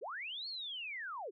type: linear two-way sweep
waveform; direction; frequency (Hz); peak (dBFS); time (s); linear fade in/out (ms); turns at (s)
sine; up then down; 329.6 to 4435 to 329.6; -40; 0.01-1.31; 20; 0.48
effects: none